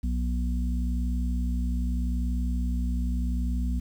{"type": "harmonic tone", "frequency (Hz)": 60.8, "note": "B1", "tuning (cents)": -26, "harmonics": [1, 3, 4], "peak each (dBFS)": [-25, -35, -34], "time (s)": [0.03, 3.8], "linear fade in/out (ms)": 10, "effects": ["9-bit"]}